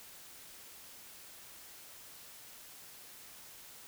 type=silence; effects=white hiss -53 dBFS RMS until 3.87 s